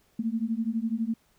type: beating tone pair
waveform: sine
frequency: 220 / 232 Hz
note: A3 / A#3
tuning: 0 / -8 cents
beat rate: 12 Hz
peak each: -29 dBFS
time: 0.19-1.14 s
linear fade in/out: 5 ms
effects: pink hiss -66 dBFS RMS until 1.38 s